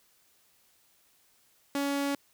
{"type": "tone", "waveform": "sawtooth", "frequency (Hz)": 281.2, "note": "C#4", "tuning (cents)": 25, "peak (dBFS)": -24, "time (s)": [1.75, 2.15], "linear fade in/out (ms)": 2, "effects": ["white hiss -66 dBFS RMS until 2.33 s"]}